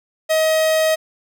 45% pulse tone, 633 Hz, D#5, 30 cents sharp, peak -14 dBFS, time 0.29-0.96 s, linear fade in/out 20 ms, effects none

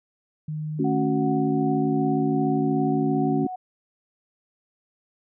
sine tone, 153.6 Hz, D#3, 22 cents flat, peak -27 dBFS, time 0.48-3.45 s, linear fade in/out 5 ms
sine chord, F# minor, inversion first, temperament equal, 220 / 277.2 / 370 Hz, A3 / C#4 / F#4, 0 / 0 / 0 cents, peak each -27 / -23 / -27 dBFS, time 0.79-3.47 s, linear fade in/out 5 ms
sine tone with tremolo, 738 Hz, F#5, 5 cents flat, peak -28 dBFS, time 0.84-3.56 s, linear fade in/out 10 ms, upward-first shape sine, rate 2.6 Hz, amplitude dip 40%
effects none

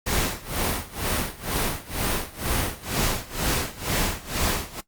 pink noise with tremolo, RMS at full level -23 dBFS, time 0.06-4.81 s, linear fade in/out 10 ms, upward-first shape sine, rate 2.1 Hz, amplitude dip 90%, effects noise-tail reverb RT60 0.1 s tail -17 dB re dry + Opus 48 kbps

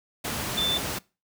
sine tone in noise, 3535 Hz, A7, 7 cents sharp, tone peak -23 dBFS, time 0.57-0.78 s, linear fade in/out 10 ms, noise pink, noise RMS -30 dBFS, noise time 0.24-0.99 s, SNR +4 dB, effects noise-tail reverb RT60 0.3 s tail -23 dB re dry + high-pass 80 Hz 12 dB/octave

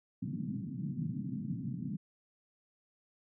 pink band-pass noise, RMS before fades -38 dBFS, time 0.22-1.97 s, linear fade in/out 10 ms, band 120 to 260 Hz, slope 48 dB/octave, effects none

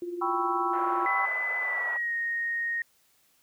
sine tone with tremolo, 349.3 Hz, F4, in tune, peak -29 dBFS, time 0.02-1.06 s, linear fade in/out 2 ms, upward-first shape triangle, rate 19 Hz, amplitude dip 65%
sine chord, C# half-diminished seventh, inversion second, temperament equal, 784 / 987.8 / 1108.7 / 1318.5 Hz, G5 / B5 / C#6 / E6, 0 / 0 / 0 / 0 cents, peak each -31 dBFS, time 0.21-1.26 s, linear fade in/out 10 ms
pink band-pass noise, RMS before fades -39 dBFS, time 0.72-1.98 s, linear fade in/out 20 ms, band 640 to 1600 Hz, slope 24 dB/octave
sine tone with pitch glide, 2008 to 1862.7 Hz, B6 to A#6, +28 to -2 cents, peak -27 dBFS, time 1.06-2.82 s, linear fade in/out 2 ms, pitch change -130 cents, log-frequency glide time 1.61-2.14 s
effects white hiss -66 dBFS RMS until 3.42 s

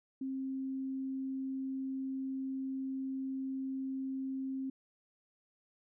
sine tone, 266 Hz, C4, 29 cents sharp, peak -35 dBFS, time 0.21-4.7 s, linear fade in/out 5 ms, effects none

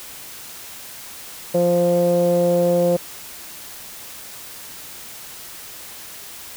sawtooth tone with low-pass filter, 174.61 Hz, F3, in tune, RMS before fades -17 dBFS, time 1.54-2.97 s, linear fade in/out 10 ms, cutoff 560 Hz, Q 9.8, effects white hiss -37 dBFS RMS until 6.56 s

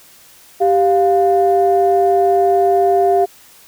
sine tone pair together, 392.2 / 701 Hz, G4 / F5, +1 / +6 cents, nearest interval minor seventh, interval 1005 cents, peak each -12 dBFS, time 0.6-3.26 s, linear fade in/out 20 ms, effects tanh soft clip ceiling -3 dBFS + white hiss -45 dBFS RMS until 3.67 s

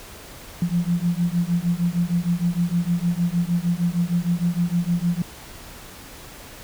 sine beating tone pair, 170.2 / 176.7 Hz, F3 / F3, -44 / +21 cents, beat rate 6.5 Hz, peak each -22 dBFS, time 0.62-5.22 s, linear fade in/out 2 ms, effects pink hiss -41 dBFS RMS until 6.63 s

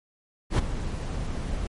brown noise with ADSR envelope, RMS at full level -17 dBFS, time 0.5-1.67 s, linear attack 85 ms, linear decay 15 ms, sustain -13 dB, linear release 3 ms, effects MP3 48 kbps

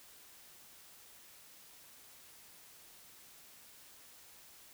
silence, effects white hiss -58 dBFS RMS until 4.73 s

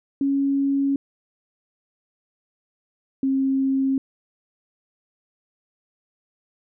sine tone pair in turn, 276.8 / 268.5 Hz, C#4 / C4, -2 / +45 cents, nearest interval minor second, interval 53 cents, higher first, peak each -18 dBFS, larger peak neither, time 0.21-0.96 / 3.23-3.98 s, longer neither, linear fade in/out 2 ms, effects none

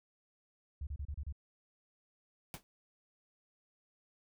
sine tone bursts, 71.5 Hz, D2, 46 cents flat, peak -37 dBFS, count 6, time 0.81-1.325 s, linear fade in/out 5 ms, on 60 ms, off 31 ms
pink noise with exponential decay, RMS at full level -40 dBFS, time 2.54-2.63 s, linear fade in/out 0 ms, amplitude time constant 19 ms
effects none

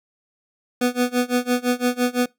25% pulse tone with tremolo, 246.9 Hz, B3, in tune, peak -12 dBFS, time 0.81-2.26 s, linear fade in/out 5 ms, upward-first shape sine, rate 5.9 Hz, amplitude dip 95%, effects noise-tail reverb RT60 0.2 s tail -23 dB re dry

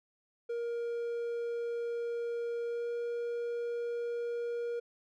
triangle tone with pitch glide, 470.5 to 473.5 Hz, A#4 to A#4, +16 to +27 cents, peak -31 dBFS, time 0.49-4.8 s, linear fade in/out 10 ms, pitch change +11 cents, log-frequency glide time 2.66-2.9 s, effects none

